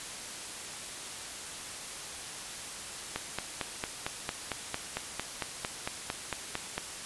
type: click train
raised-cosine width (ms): 0.3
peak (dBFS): -15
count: 17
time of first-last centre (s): 3.16-6.78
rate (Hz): 4.42
effects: white hiss -41 dBFS RMS until 7.05 s + resampled to 24000 Hz